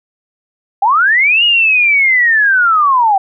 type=linear two-way sweep; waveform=sine; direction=up then down; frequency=754 to 2896 to 754 Hz; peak=-7 dBFS; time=0.82-3.18 s; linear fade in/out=5 ms; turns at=1.44 s; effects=none

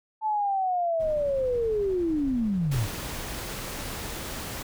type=linear sweep; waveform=sine; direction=down; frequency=880 to 92.5 Hz; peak=-23 dBFS; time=0.21-2.88 s; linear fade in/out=50 ms
type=noise with tremolo; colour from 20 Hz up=brown; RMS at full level=-39 dBFS; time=0.99-3.36 s; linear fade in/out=20 ms; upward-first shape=triangle; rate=11 Hz; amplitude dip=25%
type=noise; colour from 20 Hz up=pink; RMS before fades=-35 dBFS; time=2.71-4.63 s; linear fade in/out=10 ms
effects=none

